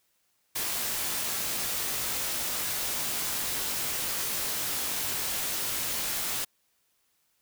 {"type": "noise with comb filter", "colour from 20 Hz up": "white", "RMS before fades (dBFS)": -31, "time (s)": [0.55, 6.45], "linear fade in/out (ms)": 10, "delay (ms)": 19, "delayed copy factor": -0.5, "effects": ["white hiss -72 dBFS RMS until 7.41 s"]}